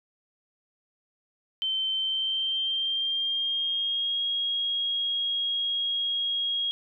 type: tone with pitch glide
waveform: sine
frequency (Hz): 3097 to 3281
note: G7 to G#7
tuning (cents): -22 to -22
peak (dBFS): -25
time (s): 1.62-6.71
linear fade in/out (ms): 0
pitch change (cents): +100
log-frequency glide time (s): 1.94-4.23
effects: none